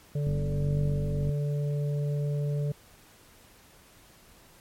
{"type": "harmonic tone", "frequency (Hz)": 145.3, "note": "D3", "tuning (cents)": -18, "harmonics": [1, 3, 4], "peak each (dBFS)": [-26, -38, -41], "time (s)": [0.15, 2.72], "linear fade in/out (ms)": 5}
{"type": "click train", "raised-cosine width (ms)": 5, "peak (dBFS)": -21, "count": 50, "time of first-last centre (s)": [0.27, 1.293], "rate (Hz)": 47.9}
{"effects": ["pink hiss -56 dBFS RMS until 4.6 s", "MP3 64 kbps"]}